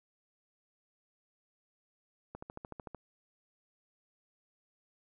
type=click train; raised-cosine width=1 ms; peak=-29 dBFS; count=9; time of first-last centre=2.35-2.947 s; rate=13.4 Hz; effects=none